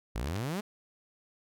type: exponential sweep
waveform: sawtooth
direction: up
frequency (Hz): 50 to 220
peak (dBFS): -28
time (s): 0.15-0.61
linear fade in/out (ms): 10
type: clicks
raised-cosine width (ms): 0.2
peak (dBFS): -22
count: 2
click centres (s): 0.274 / 0.362
effects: none